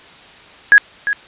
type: tone with echo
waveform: sine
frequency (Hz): 1663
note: G#6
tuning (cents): +2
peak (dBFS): -3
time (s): 0.72-0.78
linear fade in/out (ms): 0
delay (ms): 350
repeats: 1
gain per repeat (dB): -11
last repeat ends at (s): 1.13
effects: white hiss -41 dBFS RMS until 1.27 s + resampled to 8000 Hz